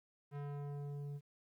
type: tone with low-pass filter sweep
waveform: square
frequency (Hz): 143.7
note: D3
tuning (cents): -37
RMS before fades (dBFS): -44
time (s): 0.31-1.21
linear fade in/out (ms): 50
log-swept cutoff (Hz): 1800 to 300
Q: 0.71
effects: 12-bit